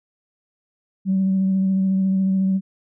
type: tone with vibrato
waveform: sine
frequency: 191 Hz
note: G3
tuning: 45 cents flat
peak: -15 dBFS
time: 1.05-2.61 s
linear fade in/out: 50 ms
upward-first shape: sine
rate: 14 Hz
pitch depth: 17 cents each way
effects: tanh soft clip ceiling -12 dBFS